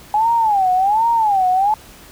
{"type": "tone with vibrato", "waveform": "sine", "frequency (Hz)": 827, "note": "G#5", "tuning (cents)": -8, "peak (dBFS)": -12, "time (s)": [0.14, 1.74], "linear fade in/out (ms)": 2, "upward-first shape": "sine", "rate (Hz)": 1.3, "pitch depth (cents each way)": 210, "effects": ["pink hiss -42 dBFS RMS until 2.11 s"]}